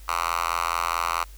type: tone with high-pass filter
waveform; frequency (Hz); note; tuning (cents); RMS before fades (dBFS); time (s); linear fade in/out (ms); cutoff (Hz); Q
5% pulse; 84.6; E2; +45; -26; 0.08-1.24; 5; 1200; 3.7
effects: added 50 Hz sine -41 dBFS peak until 1.37 s + white hiss -53 dBFS RMS until 1.37 s